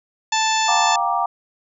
harmonic tone, 880 Hz, A5, in tune, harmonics 1 / 2 / 3 / 4 / 5 / 6 / 7 / 8, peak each -19 / -26 / -26 / -26 / -29 / -30 / -31 / -27 dBFS, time 0.32-0.96 s, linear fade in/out 5 ms
sine chord, G minor seventh, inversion third, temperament just, 705.6 / 784 / 940.8 / 1176 Hz, F5 / G5 / Bb5 / D6, +18 / 0 / +16 / +2 cents, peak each -23 dBFS, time 0.68-1.26 s, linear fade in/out 5 ms
effects none

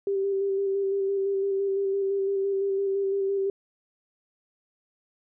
sine tone with vibrato, 392.6 Hz, G4, 3 cents sharp, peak -23 dBFS, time 0.07-3.5 s, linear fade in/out 2 ms, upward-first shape square, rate 5.9 Hz, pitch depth 18 cents each way, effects none

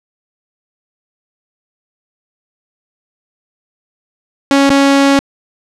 sawtooth tone with dropouts, 277.2 Hz, C#4, in tune, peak -3 dBFS, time 4.51-5.19 s, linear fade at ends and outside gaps 0 ms, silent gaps 4.694-4.703 s, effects low-pass 7000 Hz 12 dB/octave

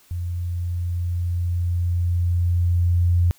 sine tone with level ramp, 87.31 Hz, F2, in tune, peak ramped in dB -24 to -14 dBFS, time 0.11-3.31 s, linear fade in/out 0 ms, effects white hiss -55 dBFS RMS until 3.38 s

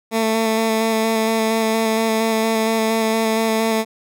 15% pulse tone with vibrato, 222.7 Hz, A3, 21 cents sharp, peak -10 dBFS, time 0.11-3.85 s, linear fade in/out 50 ms, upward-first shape square, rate 4.3 Hz, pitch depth 13 cents each way, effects none

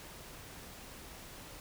silence, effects pink hiss -50 dBFS RMS until 1.6 s

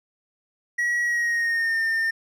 triangle tone with pitch glide, 1917 to 1809.4 Hz, A#6 to A6, +48 to +48 cents, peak -19 dBFS, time 0.78-2.11 s, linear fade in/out 10 ms, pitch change -100 cents, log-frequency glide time 1.03-1.81 s, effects none

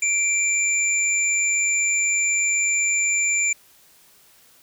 sine tone pair together, 2349 / 7104 Hz, D7 / A8, 0 / +16 cents, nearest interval octave + perfect fifth, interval 1916 cents, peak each -21 dBFS, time 0.02-3.53 s, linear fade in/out 5 ms, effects white hiss -54 dBFS RMS until 4.62 s

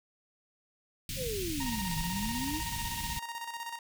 pink band-stop noise, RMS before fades -37 dBFS, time 1.09-3.19 s, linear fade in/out 2 ms, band 210 to 2400 Hz, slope 24 dB/octave
sine exponential two-way sweep, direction down then up, 554.4 to 155.56 to 328.8 Hz, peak -34 dBFS, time 1.16-2.62 s, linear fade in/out 50 ms, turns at 1.97 s
sawtooth tone with tremolo, 932.3 Hz, A#5, in tune, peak -32 dBFS, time 1.6-3.79 s, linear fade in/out 5 ms, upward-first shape square, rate 16 Hz, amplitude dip 55%
effects none

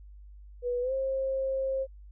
sine tone with pitch glide, 489.1 to 533.4 Hz, B4 to C5, -17 to +33 cents, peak -27 dBFS, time 0.62-1.87 s, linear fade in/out 50 ms, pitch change +150 cents, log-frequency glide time 0.81-0.93 s, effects added 50 Hz sine -46 dBFS peak until 2.11 s

